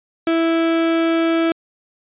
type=tone; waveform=35% pulse; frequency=329.6 Hz; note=E4; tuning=in tune; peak=-13 dBFS; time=0.27-1.52 s; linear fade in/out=2 ms; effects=resampled to 8000 Hz